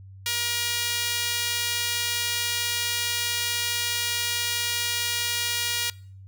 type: tone with high-pass filter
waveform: sawtooth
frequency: 475.4 Hz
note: A#4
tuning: 34 cents sharp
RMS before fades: -27 dBFS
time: 0.26-5.9 s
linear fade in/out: 2 ms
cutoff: 2700 Hz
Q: 0.91
effects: noise-tail reverb RT60 0.5 s tail -23 dB re dry + added 96 Hz sine -42 dBFS peak until 6.27 s